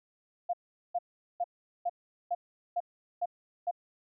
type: tone bursts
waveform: sine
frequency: 702 Hz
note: F5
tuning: 9 cents sharp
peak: -27 dBFS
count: 8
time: 0.49-3.712 s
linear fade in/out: 10 ms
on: 44 ms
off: 410 ms
effects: none